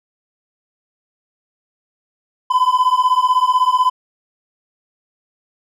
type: beating tone pair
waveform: triangle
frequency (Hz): 1002 / 1018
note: B5 / C6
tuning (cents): +25 / -48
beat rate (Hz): 16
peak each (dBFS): -13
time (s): 2.5-3.9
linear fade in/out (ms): 10
effects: none